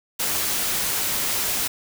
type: noise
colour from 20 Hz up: white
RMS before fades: -24 dBFS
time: 0.19-1.68 s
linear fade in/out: 10 ms
effects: none